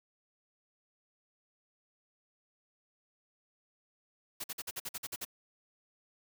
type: noise bursts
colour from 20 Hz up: white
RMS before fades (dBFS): -39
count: 10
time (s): 4.4-5.251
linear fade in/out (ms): 10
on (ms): 41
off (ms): 49
effects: none